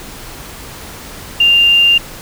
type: tone with quantisation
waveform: sine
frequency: 2794 Hz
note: F7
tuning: in tune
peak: -6 dBFS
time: 1.4-1.98 s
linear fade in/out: 5 ms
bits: 6
effects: pink hiss -31 dBFS RMS until 2.21 s